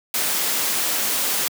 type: noise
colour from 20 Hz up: white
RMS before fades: -22 dBFS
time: 0.14-1.48 s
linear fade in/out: 2 ms
effects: high-pass 200 Hz 12 dB/octave